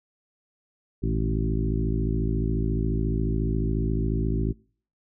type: harmonic tone with a mistuned harmonic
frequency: 54.2 Hz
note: A1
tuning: 25 cents flat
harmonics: 1 / 2 / 3 / 4 / 5 / 6 / 7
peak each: -26 / -29 / -31 / -32 / -33 / -34 / -34 dBFS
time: 1.02-4.53 s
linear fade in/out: 20 ms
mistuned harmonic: 2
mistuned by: +86 cents
effects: noise-tail reverb RT60 0.5 s tail -26 dB re dry